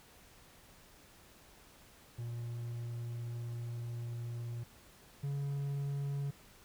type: tone pair in turn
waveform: triangle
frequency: 118.3 / 140.68 Hz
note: A#2 / C#3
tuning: +26 / +26 cents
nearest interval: minor third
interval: 300 cents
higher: second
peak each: -36 / -32 dBFS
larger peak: second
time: 2.18-4.64 / 5.23-6.31 s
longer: first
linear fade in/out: 10 ms
effects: pink hiss -60 dBFS RMS until 6.64 s